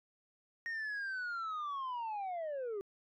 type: linear sweep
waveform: sine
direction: down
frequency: 1864.7 to 384.2 Hz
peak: -34 dBFS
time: 0.66-2.81 s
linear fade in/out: 0 ms
effects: tanh soft clip ceiling -36 dBFS